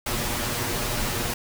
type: noise with comb filter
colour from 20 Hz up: pink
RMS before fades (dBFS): -27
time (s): 0.06-1.34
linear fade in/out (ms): 5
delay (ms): 8.4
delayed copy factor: +0.75
effects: none